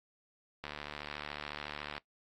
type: click train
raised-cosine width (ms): 0.3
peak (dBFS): -24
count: 100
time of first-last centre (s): 0.64-1.98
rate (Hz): 73.9
effects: noise-tail reverb RT60 0.1 s tail -19 dB re dry + AAC 48 kbps